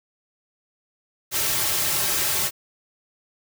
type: noise with comb filter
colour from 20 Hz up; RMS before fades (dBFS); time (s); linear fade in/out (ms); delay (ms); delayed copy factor
white; -23; 1.31-2.51; 50; 4.1; -0.95
effects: none